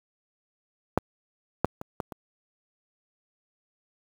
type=clicks; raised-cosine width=1 ms; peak=-6 / -6 / -21 / -15 / -23 dBFS; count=5; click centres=0.976 / 1.646 / 1.814 / 2.002 / 2.122 s; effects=high-pass 60 Hz 12 dB/octave + 7-bit